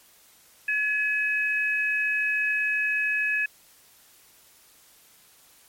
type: tone pair together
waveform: sine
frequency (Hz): 1700 / 2547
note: G#6 / D#7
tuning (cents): +40 / +40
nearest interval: perfect fifth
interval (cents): 700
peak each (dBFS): -25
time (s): 0.68-3.46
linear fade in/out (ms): 5
effects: white hiss -56 dBFS RMS until 5.68 s + MP3 64 kbps